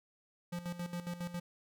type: tone with tremolo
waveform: square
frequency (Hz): 174.61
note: F3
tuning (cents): 0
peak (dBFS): -37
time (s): 0.52-1.4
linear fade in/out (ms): 10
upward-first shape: square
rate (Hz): 7.3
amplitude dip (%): 70
effects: none